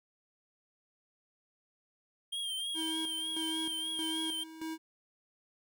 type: tone with vibrato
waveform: square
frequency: 3202 Hz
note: G7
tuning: 36 cents sharp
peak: -35 dBFS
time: 2.32-4.44 s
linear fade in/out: 10 ms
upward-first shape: triangle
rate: 3.3 Hz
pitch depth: 65 cents each way
type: tone with tremolo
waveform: square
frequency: 320.5 Hz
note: E4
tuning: 49 cents flat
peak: -37 dBFS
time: 2.74-4.78 s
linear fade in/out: 50 ms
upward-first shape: square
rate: 1.6 Hz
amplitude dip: 70%
effects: none